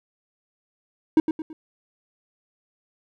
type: tone with echo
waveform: triangle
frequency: 315.1 Hz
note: D#4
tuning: 22 cents sharp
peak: -10 dBFS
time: 1.17-1.2 s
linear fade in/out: 2 ms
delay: 110 ms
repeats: 3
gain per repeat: -8 dB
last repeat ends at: 1.53 s
effects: none